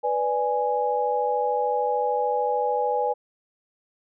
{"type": "chord", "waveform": "sine", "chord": "G# diminished", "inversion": "first", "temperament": "equal", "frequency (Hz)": [493.9, 587.3, 830.6], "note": ["B4", "D5", "G#5"], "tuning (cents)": [0, 0, 0], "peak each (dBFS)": [-25, -29, -24], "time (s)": [0.03, 3.14], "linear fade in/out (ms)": 20, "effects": []}